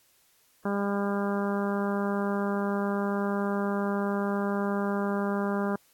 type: harmonic tone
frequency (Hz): 200.8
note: G3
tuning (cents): +42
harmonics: 1 / 2 / 3 / 4 / 5 / 6 / 7 / 8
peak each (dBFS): -28 / -32 / -35 / -38 / -38 / -39 / -40 / -43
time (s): 0.65-5.76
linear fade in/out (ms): 5
effects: white hiss -64 dBFS RMS until 5.93 s + AAC 64 kbps